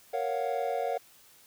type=chord; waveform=triangle; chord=Gb major seventh; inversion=first; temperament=equal; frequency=466.2 / 554.4 / 698.5 / 740 Hz; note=Bb4 / Db5 / F5 / Gb5; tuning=0 / 0 / 0 / 0 cents; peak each=-32 dBFS; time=0.13-0.98 s; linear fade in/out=10 ms; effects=white hiss -58 dBFS RMS until 1.46 s